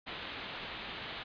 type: low-pass noise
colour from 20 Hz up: white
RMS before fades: -43 dBFS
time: 0.06-1.24 s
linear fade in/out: 20 ms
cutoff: 3900 Hz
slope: 48 dB/octave
effects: resampled to 11025 Hz